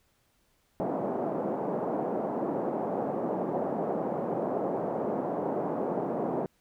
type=band-pass noise; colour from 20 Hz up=white; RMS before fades=-31 dBFS; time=0.8-6.46 s; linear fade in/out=0 ms; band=170 to 730 Hz; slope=24 dB/octave; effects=pink hiss -70 dBFS RMS until 6.6 s